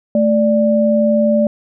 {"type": "tone pair together", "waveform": "sine", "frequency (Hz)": [219.8, 588], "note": ["A3", "D5"], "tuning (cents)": [-2, 2], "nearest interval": "octave + perfect fourth", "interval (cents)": 1704, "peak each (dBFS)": -13, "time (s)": [0.15, 1.47], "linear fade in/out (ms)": 2, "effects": []}